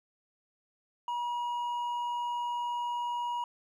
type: tone with hard clipping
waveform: sine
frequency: 961 Hz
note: B5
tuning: 48 cents flat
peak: -32 dBFS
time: 1.08-3.44 s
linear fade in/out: 2 ms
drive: 4 dB
effects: none